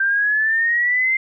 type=exponential sweep; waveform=sine; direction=up; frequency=1568 to 2100 Hz; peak=-15 dBFS; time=0-1.17 s; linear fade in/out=5 ms; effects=none